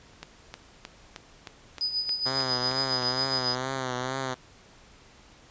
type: click train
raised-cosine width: 0.2 ms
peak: -20 dBFS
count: 10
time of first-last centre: 0.23-3.025 s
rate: 3.22 Hz
type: tone with tremolo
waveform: sine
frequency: 4978 Hz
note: D#8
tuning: in tune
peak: -24 dBFS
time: 1.81-3.55 s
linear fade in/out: 0 ms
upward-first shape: sine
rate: 7.3 Hz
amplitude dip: 65%
type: tone with vibrato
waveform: 5% pulse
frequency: 129.3 Hz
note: C3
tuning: 20 cents flat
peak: -18 dBFS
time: 2.25-4.35 s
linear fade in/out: 20 ms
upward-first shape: triangle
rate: 2.2 Hz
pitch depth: 73 cents each way
effects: pink hiss -54 dBFS RMS until 5.5 s + resampled to 16000 Hz